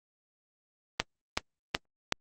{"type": "click train", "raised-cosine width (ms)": 0.2, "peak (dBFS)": -7, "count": 4, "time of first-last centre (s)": [1, 2.124], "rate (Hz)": 2.67, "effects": ["Opus 24 kbps"]}